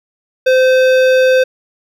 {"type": "tone with hard clipping", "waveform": "triangle", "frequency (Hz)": 516, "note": "C5", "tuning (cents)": -24, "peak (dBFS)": -9, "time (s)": [0.46, 1.44], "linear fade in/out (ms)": 10, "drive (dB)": 18, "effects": []}